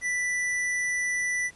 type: tone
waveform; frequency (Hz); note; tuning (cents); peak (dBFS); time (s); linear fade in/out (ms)
square; 1978; B6; +2; -26; 0.01-1.51; 50
effects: pink hiss -55 dBFS RMS until 1.55 s + resampled to 24000 Hz